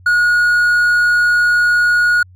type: tone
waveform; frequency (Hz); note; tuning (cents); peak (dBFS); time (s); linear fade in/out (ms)
triangle; 1447; F#6; -39; -8; 0.06-2.23; 5
effects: added 91 Hz sine -40 dBFS peak until 2.35 s